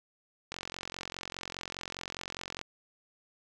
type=click train; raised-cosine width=0.2 ms; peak=-20 dBFS; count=95; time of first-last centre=0.52-2.614 s; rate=44.9 Hz; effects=none